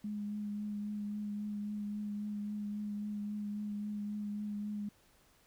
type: tone with vibrato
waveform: sine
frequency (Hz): 207.7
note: G#3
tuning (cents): 0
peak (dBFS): -36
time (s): 0.04-4.89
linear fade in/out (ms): 5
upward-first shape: triangle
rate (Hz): 3.7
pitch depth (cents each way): 20
effects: pink hiss -67 dBFS RMS until 5.46 s